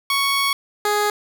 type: tone pair in turn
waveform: 15% pulse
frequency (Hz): 1111 / 416.2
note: C#6 / G#4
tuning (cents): +4 / +4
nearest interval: octave + perfect fourth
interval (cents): 1700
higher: first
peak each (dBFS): -11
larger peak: neither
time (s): 0.1-0.53 / 0.85-1.1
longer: first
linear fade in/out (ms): 2
effects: none